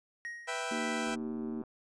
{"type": "tone with exponential decay", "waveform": "triangle", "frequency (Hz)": 1879, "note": "A#6", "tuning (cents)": 13, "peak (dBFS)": -34, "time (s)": [0.25, 0.9], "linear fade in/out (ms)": 0, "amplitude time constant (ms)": 140}
{"type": "chord", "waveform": "15% pulse", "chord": "E minor", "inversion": "second", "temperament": "equal", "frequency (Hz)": [493.9, 659.3, 784], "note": ["B4", "E5", "G5"], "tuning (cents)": [0, 0, 0], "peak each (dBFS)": -32, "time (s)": [0.47, 1.16], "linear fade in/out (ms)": 20}
{"type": "harmonic tone", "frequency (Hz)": 77.3, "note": "D#2", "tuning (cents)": -11, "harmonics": [3, 4, 5], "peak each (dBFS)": [-36, -41, -43], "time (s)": [0.71, 1.62], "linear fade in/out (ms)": 5}
{"type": "click train", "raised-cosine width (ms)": 1, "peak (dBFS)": -38, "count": 73, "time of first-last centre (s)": [1.07, 1.637], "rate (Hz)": 127}
{"effects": ["resampled to 22050 Hz"]}